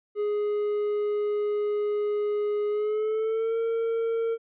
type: tone with pitch glide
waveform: triangle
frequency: 416.2 to 456.5 Hz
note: G#4 to A#4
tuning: +4 to -36 cents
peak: -22 dBFS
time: 0.15-4.38 s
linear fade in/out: 50 ms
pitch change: +160 cents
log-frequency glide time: 2.69-3.58 s
effects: resampled to 8000 Hz